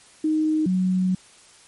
sine tone pair in turn, 311.1 / 184.98 Hz, D#4 / F#3, 0 / 0 cents, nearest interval major sixth, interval 900 cents, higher first, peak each -18 dBFS, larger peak neither, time 0.24-0.66 / 0.66-1.15 s, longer second, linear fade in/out 5 ms, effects white hiss -51 dBFS RMS until 1.67 s + MP3 48 kbps

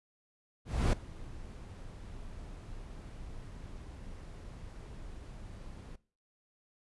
brown noise with ADSR envelope, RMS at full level -24 dBFS, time 0.65-5.96 s, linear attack 280 ms, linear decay 4 ms, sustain -22 dB, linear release 7 ms, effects noise-tail reverb RT60 0.4 s tail -20 dB re dry + resampled to 24000 Hz

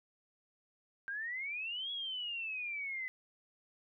sine exponential two-way sweep, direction up then down, 1568 to 3367 to 2009 Hz, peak -37 dBFS, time 1.08-3.08 s, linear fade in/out 0 ms, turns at 1.91 s, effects none

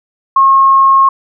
sine tone, 1082 Hz, C#6, 42 cents flat, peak -4 dBFS, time 0.36-1.09 s, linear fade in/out 5 ms, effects none

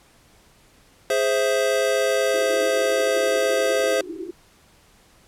square chord, Ab augmented, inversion none, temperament equal, 415.3 / 523.3 / 659.3 Hz, Ab4 / C5 / E5, 0 / 0 / 0 cents, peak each -25 / -22 / -25 dBFS, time 1.1-4.01 s, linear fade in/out 2 ms
pink band-pass noise, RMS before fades -34 dBFS, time 2.34-4.31 s, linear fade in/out 5 ms, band 320 to 380 Hz, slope 96 dB/octave
effects pink hiss -55 dBFS RMS until 5.27 s + low-pass 12000 Hz 12 dB/octave

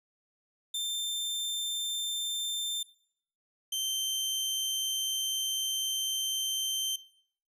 sawtooth tone pair in turn, 3578 / 3118 Hz, A7 / G7, +28 / -10 cents, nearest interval major second, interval 238 cents, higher first, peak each -28 / -27 dBFS, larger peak second, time 0.74-2.83 / 3.72-6.96 s, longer second, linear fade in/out 5 ms, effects noise-tail reverb RT60 0.6 s tail -19 dB re dry + resampled to 32000 Hz

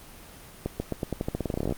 accelerating click train, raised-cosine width 2 ms, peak -14 dBFS, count 20, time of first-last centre 0.66-1.724 s, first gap 140 ms, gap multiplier 0.88, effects pink hiss -47 dBFS RMS until 1.77 s + Opus 24 kbps

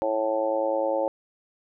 harmonic tone, 109.8 Hz, A2, 3 cents flat, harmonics 3 / 4 / 5 / 6 / 7 / 8, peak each -32 / -36 / -24 / -35 / -33 / -32 dBFS, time 0.02-1.08 s, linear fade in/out 0 ms, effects none

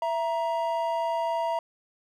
triangle tone pair together, 665.5 / 942 Hz, E5 / A#5, +16 / +18 cents, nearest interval tritone, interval 602 cents, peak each -26 / -26 dBFS, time 0.02-1.59 s, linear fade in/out 2 ms, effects none

